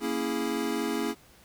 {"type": "chord", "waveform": "square", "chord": "A# half-diminished seventh", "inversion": "none", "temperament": "equal", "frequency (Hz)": [233.1, 277.2, 329.6, 415.3], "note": ["A#3", "C#4", "E4", "G#4"], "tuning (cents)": [0, 0, 0, 0], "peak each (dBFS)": -34, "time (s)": [0, 1.15], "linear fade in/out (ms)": 50, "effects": ["pink hiss -57 dBFS RMS until 1.44 s"]}